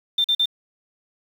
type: tone bursts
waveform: sine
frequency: 3583 Hz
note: A7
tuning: 31 cents sharp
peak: -16 dBFS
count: 3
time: 0.18-0.457 s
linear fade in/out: 5 ms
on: 63 ms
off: 44 ms
effects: 7-bit